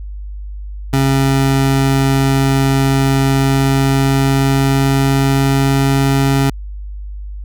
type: tone with pitch glide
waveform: 25% pulse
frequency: 135.7 to 136.72 Hz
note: C#3 to C#3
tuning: -36 to -24 cents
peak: -7 dBFS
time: 0.93-6.5 s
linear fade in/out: 5 ms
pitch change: +12 cents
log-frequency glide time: 3.25-5.93 s
effects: added 50 Hz sine -24 dBFS peak until 7.44 s